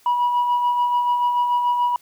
sine tone with tremolo, 972 Hz, B5, 28 cents flat, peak -13 dBFS, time 0.06-1.96 s, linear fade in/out 2 ms, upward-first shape sine, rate 6.9 Hz, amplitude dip 45%, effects tanh soft clip ceiling -14 dBFS + white hiss -55 dBFS RMS until 2.01 s

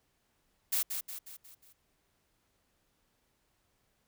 blue noise with echo, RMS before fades -30 dBFS, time 0.72-0.83 s, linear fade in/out 10 ms, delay 180 ms, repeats 5, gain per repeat -6 dB, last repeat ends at 1.73 s, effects pink hiss -75 dBFS RMS until 4.07 s

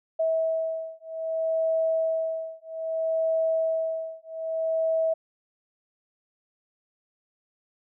sine beating tone pair, 647 / 647.62 Hz, E5 / E5, -32 / -31 cents, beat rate 0.62 Hz, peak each -27 dBFS, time 0.19-5.14 s, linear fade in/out 10 ms, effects none

